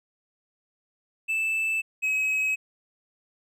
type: tone pair in turn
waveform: triangle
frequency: 2637 / 2552 Hz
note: E7 / D#7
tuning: 0 / +43 cents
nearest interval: minor second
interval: 57 cents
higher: first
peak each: -22 / -21 dBFS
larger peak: second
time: 1.28-1.82 / 2.02-2.56 s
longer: neither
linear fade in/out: 20 ms
effects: none